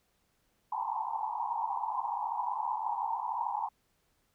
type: band-pass noise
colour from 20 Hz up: pink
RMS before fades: -34 dBFS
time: 0.72-3.69 s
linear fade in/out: 5 ms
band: 810 to 1000 Hz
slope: 96 dB/octave
effects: pink hiss -74 dBFS RMS until 4.34 s